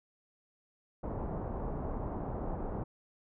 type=low-pass noise; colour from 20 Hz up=pink; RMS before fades=-37 dBFS; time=1.03-2.84 s; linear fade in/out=10 ms; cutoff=960 Hz; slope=24 dB/octave; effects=none